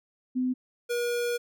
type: tone pair in turn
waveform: sine / square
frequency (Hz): 254.1 / 479.7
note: B3 / A#4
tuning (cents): +49 / +50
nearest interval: major seventh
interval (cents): 1101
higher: second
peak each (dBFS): -24 / -27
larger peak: first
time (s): 0.35-0.54 / 0.89-1.38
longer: second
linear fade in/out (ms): 20
effects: none